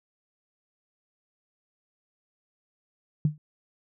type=tone with exponential decay; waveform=sine; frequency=151 Hz; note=D3; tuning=48 cents sharp; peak=-16 dBFS; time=3.25-3.38 s; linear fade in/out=2 ms; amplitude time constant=28 ms; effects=none